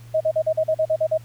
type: tone bursts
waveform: sine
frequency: 632 Hz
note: D#5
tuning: 27 cents sharp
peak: -16 dBFS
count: 10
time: 0.14-1.178 s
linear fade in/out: 10 ms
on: 66 ms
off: 42 ms
effects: added 117 Hz sine -40 dBFS peak until 1.24 s + pink hiss -53 dBFS RMS until 1.24 s